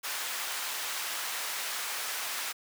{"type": "high-pass noise", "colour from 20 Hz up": "pink", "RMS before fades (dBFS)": -35, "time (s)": [0.03, 2.53], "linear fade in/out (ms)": 20, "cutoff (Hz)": 1100, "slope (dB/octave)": 12, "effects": []}